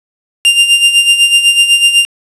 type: tone with tremolo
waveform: 45% pulse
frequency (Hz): 2794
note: F7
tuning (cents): 0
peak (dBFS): -3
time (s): 0.45-2.05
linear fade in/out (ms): 0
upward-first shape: sine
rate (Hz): 8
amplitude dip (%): 65
effects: resampled to 24000 Hz + 7-bit